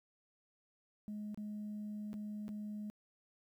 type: tone with dropouts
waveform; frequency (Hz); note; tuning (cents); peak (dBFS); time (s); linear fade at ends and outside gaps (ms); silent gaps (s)
sine; 210; G#3; +19; -39; 1.08-2.9; 0; 1.345-1.375 / 2.131-2.14 / 2.481-2.49
effects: tanh soft clip ceiling -38 dBFS + 12-bit